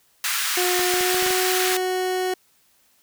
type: high-pass noise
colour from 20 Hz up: pink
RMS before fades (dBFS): -24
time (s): 0.24-1.77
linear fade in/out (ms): 2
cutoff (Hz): 1300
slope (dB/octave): 24
type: tone with pitch glide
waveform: 30% pulse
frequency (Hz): 360.8 to 369.4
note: F#4 to F#4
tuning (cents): -44 to -3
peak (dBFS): -19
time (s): 0.57-2.34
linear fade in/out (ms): 5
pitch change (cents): +41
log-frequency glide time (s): 0.9-1.31
type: clicks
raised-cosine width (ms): 1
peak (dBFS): -19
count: 7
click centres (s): 0.794 / 0.939 / 1.009 / 1.145 / 1.226 / 1.264 / 1.306
effects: white hiss -61 dBFS RMS until 3.02 s